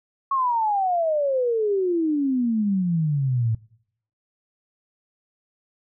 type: exponential sweep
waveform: sine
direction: down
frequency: 1108.7 to 108.6 Hz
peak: -19 dBFS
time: 0.31-3.55 s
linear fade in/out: 5 ms
effects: noise-tail reverb RT60 0.7 s tail -23 dB re dry